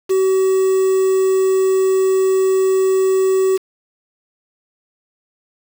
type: tone with quantisation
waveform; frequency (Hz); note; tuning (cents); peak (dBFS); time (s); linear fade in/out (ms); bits
triangle; 380; F#4; +46; -10; 0.09-3.58; 20; 5
effects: none